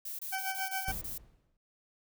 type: noise bursts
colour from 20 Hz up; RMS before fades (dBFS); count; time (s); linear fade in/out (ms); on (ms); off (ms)
violet; -40; 7; 0.05-1.18; 5; 140; 25
type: tone with tremolo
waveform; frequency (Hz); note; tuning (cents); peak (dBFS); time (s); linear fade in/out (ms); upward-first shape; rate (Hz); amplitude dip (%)
20% pulse; 766; G5; -40; -27; 0.32-0.92; 10; sine; 7.3; 70
type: noise with exponential decay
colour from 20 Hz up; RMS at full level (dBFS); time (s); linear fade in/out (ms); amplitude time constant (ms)
brown; -37; 0.88-1.57; 2; 150
effects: none